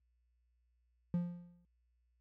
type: tone with exponential decay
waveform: triangle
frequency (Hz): 174.61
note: F3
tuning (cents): 0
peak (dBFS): -27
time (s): 1.14-1.65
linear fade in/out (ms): 0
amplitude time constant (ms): 110
effects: added 60 Hz sine -70 dBFS peak until 2.2 s + high-pass 60 Hz 12 dB/octave